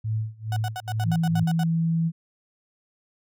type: tone with tremolo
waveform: sine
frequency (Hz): 109.6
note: A2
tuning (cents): -6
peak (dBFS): -22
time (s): 0.04-1.44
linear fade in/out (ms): 10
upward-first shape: sine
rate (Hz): 2.3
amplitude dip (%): 95
type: tone bursts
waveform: 35% pulse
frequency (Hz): 740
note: F#5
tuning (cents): 0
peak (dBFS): -28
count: 10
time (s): 0.52-1.635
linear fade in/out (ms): 2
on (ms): 44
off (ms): 75
type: tone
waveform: sine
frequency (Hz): 164.81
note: E3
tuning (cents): 0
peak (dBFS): -20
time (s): 1.04-2.12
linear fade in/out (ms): 50
effects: none